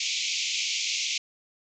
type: band-pass noise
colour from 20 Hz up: pink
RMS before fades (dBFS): -29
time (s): 0-1.18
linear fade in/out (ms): 5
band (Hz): 2200 to 7100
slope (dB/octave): 96
effects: none